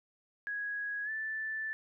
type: tone with pitch glide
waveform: sine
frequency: 1661.2 to 1759 Hz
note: G#6 to A6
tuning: 0 to -1 cents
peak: -34 dBFS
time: 0.47-1.73 s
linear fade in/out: 0 ms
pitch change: +99 cents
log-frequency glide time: 1.04-1.1 s
effects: none